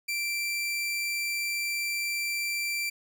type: tone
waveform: sawtooth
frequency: 2349 Hz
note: D7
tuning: in tune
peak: -25 dBFS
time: 0.08-2.9 s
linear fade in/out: 10 ms
effects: none